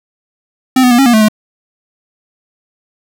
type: tone with pitch steps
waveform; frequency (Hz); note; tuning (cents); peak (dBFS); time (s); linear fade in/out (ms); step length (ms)
square; 258.8 / 249.1 / 239.9 / 272.5 / 239.4 / 217.6 / 214.2; C4 / B3 / A#3 / C#4 / A#3 / A3 / A3; -19 / +15 / +50 / -29 / +46 / -19 / -46; -6; 0.76-1.285; 5; 75
effects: none